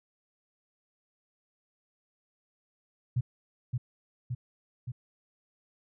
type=tone with echo; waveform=sine; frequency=123.3 Hz; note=B2; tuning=2 cents flat; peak=-24 dBFS; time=3.16-3.21 s; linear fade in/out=10 ms; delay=570 ms; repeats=3; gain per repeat=-3 dB; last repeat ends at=4.92 s; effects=none